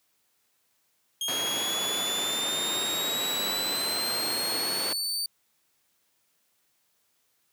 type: exponential sweep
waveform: sawtooth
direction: up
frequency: 3237 to 4600 Hz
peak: -25 dBFS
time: 1.21-5.26 s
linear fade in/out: 2 ms
type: band-pass noise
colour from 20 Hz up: pink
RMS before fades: -35 dBFS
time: 1.28-4.93 s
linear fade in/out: 2 ms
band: 290 to 5300 Hz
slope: 12 dB/octave
effects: white hiss -71 dBFS RMS until 7.52 s + high-pass 80 Hz 12 dB/octave